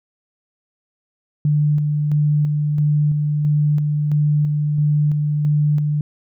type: tone with tremolo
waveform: sine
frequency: 148.8 Hz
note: D3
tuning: 23 cents sharp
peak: -13 dBFS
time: 1.45-6.01 s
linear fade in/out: 2 ms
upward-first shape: square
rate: 1.5 Hz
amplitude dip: 30%
effects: none